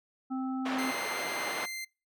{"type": "harmonic tone", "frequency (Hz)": 261.6, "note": "C4", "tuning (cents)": 0, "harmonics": [1, 3, 5], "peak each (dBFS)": [-31, -41, -44], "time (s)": [0.3, 0.92], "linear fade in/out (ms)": 20}
{"type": "band-pass noise", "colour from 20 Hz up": "pink", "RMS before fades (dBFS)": -36, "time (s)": [0.65, 1.66], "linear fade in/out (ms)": 10, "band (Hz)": [490, 2600], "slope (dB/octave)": 12}
{"type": "tone", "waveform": "sawtooth", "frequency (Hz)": 2084, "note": "C7", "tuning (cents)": -7, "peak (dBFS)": -33, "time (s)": [0.78, 1.85], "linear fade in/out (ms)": 10}
{"effects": ["noise-tail reverb RT60 0.3 s tail -24 dB re dry"]}